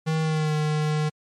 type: tone with pitch glide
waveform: square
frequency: 158.5 to 152.57 Hz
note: D#3 to D#3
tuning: +32 to -34 cents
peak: -22 dBFS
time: 0.06-1.1 s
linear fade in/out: 20 ms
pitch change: -66 cents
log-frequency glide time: 0.22-0.54 s
effects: low-pass 7000 Hz 12 dB/octave + MP3 64 kbps